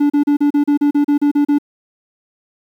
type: tone bursts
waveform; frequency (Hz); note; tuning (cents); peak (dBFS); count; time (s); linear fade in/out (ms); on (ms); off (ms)
triangle; 289.8; D4; -23; -8; 12; 0-1.585; 10; 100; 35
effects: 8-bit